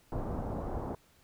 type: low-pass noise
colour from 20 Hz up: pink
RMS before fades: -36 dBFS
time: 0.12-0.95 s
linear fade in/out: 2 ms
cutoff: 960 Hz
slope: 24 dB/octave
effects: pink hiss -65 dBFS RMS until 1.23 s